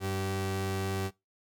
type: tone pair together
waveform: sawtooth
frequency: 96.4 / 192.8 Hz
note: G2 / G3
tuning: -28 / -28 cents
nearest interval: octave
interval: 1200 cents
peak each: -28 dBFS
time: 0-1.11 s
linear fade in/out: 50 ms
effects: noise-tail reverb RT60 0.2 s tail -20 dB re dry